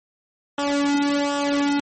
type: tone with flanger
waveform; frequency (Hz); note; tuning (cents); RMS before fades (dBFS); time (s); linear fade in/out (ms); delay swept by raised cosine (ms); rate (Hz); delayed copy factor
sawtooth; 285.4; D4; -49; -21; 0.58-1.8; 5; 0.45 to 1.75; 1.3; -0.75
effects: MP3 32 kbps